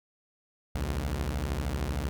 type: beating tone pair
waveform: sawtooth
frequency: 61.74 / 74.74 Hz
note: B1 / D2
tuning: 0 / +31 cents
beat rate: 13 Hz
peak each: -28 dBFS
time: 0.75-2.09 s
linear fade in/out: 0 ms
effects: none